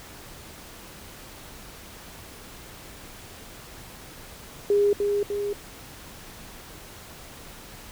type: tone with echo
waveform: sine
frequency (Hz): 407.7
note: G#4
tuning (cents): -32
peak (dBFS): -17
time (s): 4.7-4.93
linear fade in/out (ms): 2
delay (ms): 300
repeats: 2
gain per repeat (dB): -4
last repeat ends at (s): 5.53
effects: pink hiss -44 dBFS RMS until 7.91 s